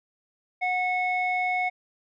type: tone with low-pass filter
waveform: square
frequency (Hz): 732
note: F#5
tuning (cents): -19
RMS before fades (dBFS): -26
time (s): 0.61-1.7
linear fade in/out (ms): 20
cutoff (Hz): 2000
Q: 4.6
effects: none